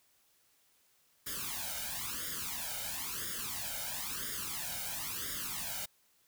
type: noise with flanger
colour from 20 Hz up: white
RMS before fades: -39 dBFS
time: 1.26-5.86 s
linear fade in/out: 10 ms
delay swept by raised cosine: 0.58 to 1.35 ms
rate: 0.99 Hz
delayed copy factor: +0.9
effects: white hiss -70 dBFS RMS until 6.27 s